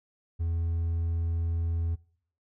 triangle tone with hard clipping, 83.7 Hz, E2, 27 cents sharp, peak -27 dBFS, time 0.39-1.96 s, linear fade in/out 20 ms, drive 5 dB, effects noise-tail reverb RT60 0.6 s tail -23 dB re dry

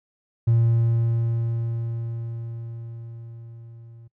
triangle tone with level ramp, 115.8 Hz, A#2, 11 cents flat, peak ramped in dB -12 to -41 dBFS, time 0.47-4.08 s, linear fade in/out 10 ms, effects noise-tail reverb RT60 0.1 s tail -23 dB re dry + tanh soft clip ceiling -9 dBFS

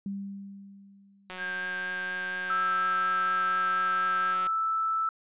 sine tone with exponential decay, 198 Hz, G3, 18 cents sharp, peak -30 dBFS, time 0.06-1.72 s, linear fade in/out 2 ms, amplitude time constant 360 ms
click train, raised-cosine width 0.3 ms, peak -24 dBFS, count 584, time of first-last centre 1.3-4.468 s, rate 184 Hz
sine tone with vibrato, 1595 Hz, G6, 30 cents sharp, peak -31 dBFS, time 1.37-4.36 s, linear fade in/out 50 ms, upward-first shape sine, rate 4.2 Hz, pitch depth 16 cents each way
sine tone, 1318.5 Hz, E6, in tune, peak -25 dBFS, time 2.5-5.09 s, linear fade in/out 2 ms
effects resampled to 8000 Hz

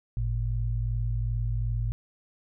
sine tone pair together, 51.07 / 113.8 Hz, G#1 / A#2, -28 / -41 cents, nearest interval octave + major second, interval 1387 cents, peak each -28 dBFS, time 0.17-1.92 s, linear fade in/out 0 ms, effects none

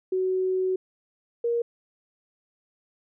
sine tone pair in turn, 373.4 / 470.5 Hz, F#4 / A#4, +16 / +16 cents, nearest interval major third, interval 400 cents, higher second, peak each -22 dBFS, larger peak neither, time 0.12-0.76 / 1.44-1.62 s, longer first, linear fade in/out 5 ms, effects none

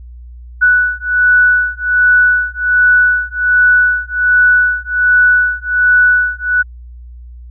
sine beating tone pair, 1480 / 1481.3 Hz, F#6 / F#6, 0 / +2 cents, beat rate 1.3 Hz, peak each -11 dBFS, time 0.61-6.63 s, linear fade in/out 20 ms, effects added 60 Hz sine -30 dBFS peak until 7.5 s

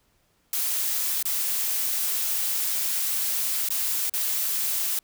blue noise with dropouts, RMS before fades -26 dBFS, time 0.53-4.99 s, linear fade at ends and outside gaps 1 ms, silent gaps 1.227-1.254 / 3.688-3.704 / 4.096-4.137 s, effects pink hiss -67 dBFS RMS until 5.03 s

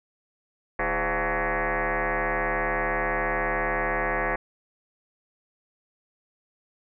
sine tone with frequency modulation, 586 Hz, D5, 4 cents flat, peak -23 dBFS, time 0.79-4.36 s, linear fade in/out 5 ms, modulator 183 Hz, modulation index 8, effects none

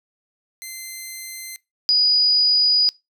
10% pulse / sine tone pair in turn, 2071 / 4926 Hz, C7 / D#8, -18 / -18 cents, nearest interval octave + minor third, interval 1500 cents, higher second, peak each -23 / -13 dBFS, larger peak second, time 0.62-1.56 / 1.89-2.89 s, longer second, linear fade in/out 0 ms, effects noise-tail reverb RT60 0.2 s tail -21 dB re dry

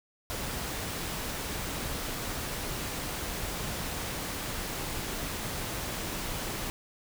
pink noise, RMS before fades -35 dBFS, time 0.3-6.7 s, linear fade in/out 0 ms, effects none

